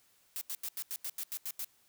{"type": "noise bursts", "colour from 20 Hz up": "blue", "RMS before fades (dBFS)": -38, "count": 10, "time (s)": [0.36, 1.645], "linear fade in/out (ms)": 0, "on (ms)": 52, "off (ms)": 85, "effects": ["white hiss -68 dBFS RMS until 1.88 s"]}